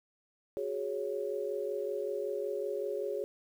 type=chord; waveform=sine; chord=F# suspended second; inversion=none; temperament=equal; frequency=370 / 415.3 / 554.4 Hz; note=F#4 / G#4 / C#5; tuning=0 / 0 / 0 cents; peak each=-39 / -35 / -37 dBFS; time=0.57-3.24 s; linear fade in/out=0 ms; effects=10-bit